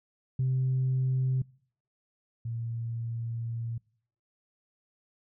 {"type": "tone pair in turn", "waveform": "sine", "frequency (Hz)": [130, 115.82], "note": ["C3", "A#2"], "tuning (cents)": [-11, -11], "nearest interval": "major second", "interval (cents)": 200, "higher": "first", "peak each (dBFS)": [-23, -31], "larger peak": "first", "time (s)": [[0.39, 1.42], [2.45, 3.78]], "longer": "second", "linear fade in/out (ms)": 5, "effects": ["noise-tail reverb RT60 0.6 s tail -26 dB re dry", "tanh soft clip ceiling -21 dBFS"]}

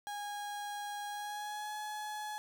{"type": "tone with pitch glide", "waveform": "35% pulse", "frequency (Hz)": [822, 846.6], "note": ["G#5", "G#5"], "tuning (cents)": [-18, 33], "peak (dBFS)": -37, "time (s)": [0.07, 2.38], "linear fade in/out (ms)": 0, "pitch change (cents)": 51, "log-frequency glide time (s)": [1.08, 1.75], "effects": []}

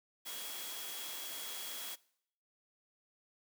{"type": "tone in noise", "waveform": "sine", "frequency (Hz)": 3322, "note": "G#7", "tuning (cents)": 0, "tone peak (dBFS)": -48, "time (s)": [0.25, 1.96], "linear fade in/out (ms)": 20, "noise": "white", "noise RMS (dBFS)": -44, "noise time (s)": [0.25, 1.96], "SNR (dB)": -7, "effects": ["noise-tail reverb RT60 0.7 s tail -22 dB re dry", "high-pass 300 Hz 12 dB/octave"]}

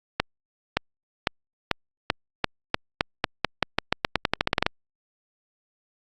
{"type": "accelerating click train", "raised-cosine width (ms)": 0.3, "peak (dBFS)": -3, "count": 23, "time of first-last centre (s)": [0.2, 4.665], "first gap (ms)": 570, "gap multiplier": 0.88, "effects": ["Opus 48 kbps"]}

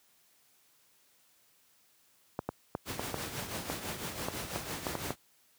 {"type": "clicks", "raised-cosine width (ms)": 1, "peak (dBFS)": -18, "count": 11, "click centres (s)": [2.391, 2.49, 2.751, 2.995, 3.143, 3.7, 4.285, 4.56, 4.868, 4.953, 5.106]}
{"type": "noise with tremolo", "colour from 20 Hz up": "pink", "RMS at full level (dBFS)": -36, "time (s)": [2.85, 5.16], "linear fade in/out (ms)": 50, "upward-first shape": "triangle", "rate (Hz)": 6, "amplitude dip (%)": 60}
{"effects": ["white hiss -67 dBFS RMS until 5.58 s", "high-pass 80 Hz 12 dB/octave"]}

